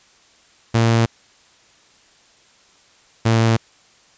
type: tone pair in turn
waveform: sawtooth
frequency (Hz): 114.8 / 113.48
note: A#2 / A#2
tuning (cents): -26 / -46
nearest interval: unison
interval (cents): 20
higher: first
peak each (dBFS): -9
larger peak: neither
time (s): 0.74-1.06 / 3.25-3.57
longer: neither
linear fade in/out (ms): 10
effects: white hiss -53 dBFS RMS until 4.17 s + resampled to 16000 Hz